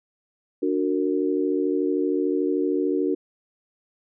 sine chord, D augmented, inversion none, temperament just, 293.7 / 367.1 / 458.9 Hz, D4 / F#4 / A#4, 0 / -14 / -27 cents, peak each -24 / -24 / -27 dBFS, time 0.62-3.15 s, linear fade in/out 10 ms, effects none

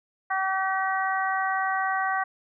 harmonic tone, 382.3 Hz, G4, 43 cents flat, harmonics 2 / 3 / 4 / 5, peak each -27 / -29 / -30 / -31 dBFS, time 0.3-2.24 s, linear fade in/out 10 ms, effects none

